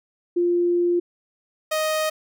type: tone pair in turn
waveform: sine / sawtooth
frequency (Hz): 349.2 / 623.8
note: F4 / D#5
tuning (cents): 0 / +4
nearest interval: minor seventh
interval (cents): 1004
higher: second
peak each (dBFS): -17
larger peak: neither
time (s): 0.36-1 / 1.71-2.1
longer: first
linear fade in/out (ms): 10
effects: none